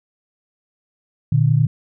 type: tone pair together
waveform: sine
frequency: 118.8 / 149.68 Hz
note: A#2 / D3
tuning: +33 / +33 cents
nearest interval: major third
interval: 400 cents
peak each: -15 dBFS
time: 1.32-1.67 s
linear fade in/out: 5 ms
effects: none